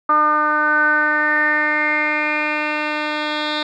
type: tone with low-pass filter sweep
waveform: 10% pulse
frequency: 301.9 Hz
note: D4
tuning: 48 cents sharp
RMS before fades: -18 dBFS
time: 0.09-3.63 s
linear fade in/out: 5 ms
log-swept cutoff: 1200 to 3600 Hz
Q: 7.8
effects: none